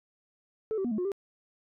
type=tone with pitch steps; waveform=sine; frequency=438 / 384.7 / 241.2 / 214.2 / 360.2 / 395.7 Hz; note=A4 / G4 / B3 / A3 / F#4 / G4; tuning=-8 / -33 / -41 / -46 / -46 / +16 cents; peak=-26 dBFS; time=0.71-1.118 s; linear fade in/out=0 ms; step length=68 ms; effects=tanh soft clip ceiling -25 dBFS